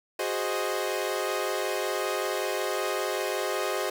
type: chord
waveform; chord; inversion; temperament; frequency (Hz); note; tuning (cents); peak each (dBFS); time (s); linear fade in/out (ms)
sawtooth; Ab dominant seventh; third; equal; 370 / 415.3 / 523.3 / 622.3; Gb4 / Ab4 / C5 / Eb5; 0 / 0 / 0 / 0; -29; 0.19-3.9; 5
effects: 9-bit